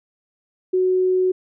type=tone; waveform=sine; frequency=370 Hz; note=F#4; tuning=in tune; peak=-15 dBFS; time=0.73-1.32 s; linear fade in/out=10 ms; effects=none